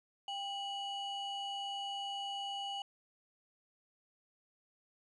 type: ring-modulated tone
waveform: triangle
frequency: 1864.7 Hz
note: A#6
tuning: in tune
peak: -33 dBFS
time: 0.28-2.82 s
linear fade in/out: 2 ms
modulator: 1070 Hz
effects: resampled to 24000 Hz